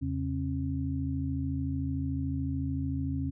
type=tone cluster; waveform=sine; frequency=82.3 / 135.9 / 270.5 Hz; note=E2 / C#3 / C#4; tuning=-2 / -34 / -42 cents; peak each=-33 / -34 / -33 dBFS; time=0.01-3.31 s; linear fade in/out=20 ms; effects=none